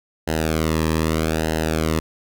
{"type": "tone with flanger", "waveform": "sawtooth", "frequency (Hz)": 79.5, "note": "D#2", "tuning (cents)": 38, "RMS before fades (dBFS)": -21, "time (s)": [0.27, 2], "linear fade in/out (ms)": 10, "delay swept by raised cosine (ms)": [0.86, 1.39], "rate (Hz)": 0.8, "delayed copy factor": -0.85, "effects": []}